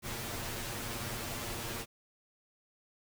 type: noise with comb filter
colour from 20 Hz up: pink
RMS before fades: -39 dBFS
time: 0.02-1.86 s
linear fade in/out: 50 ms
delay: 8.6 ms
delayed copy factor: +0.95
effects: none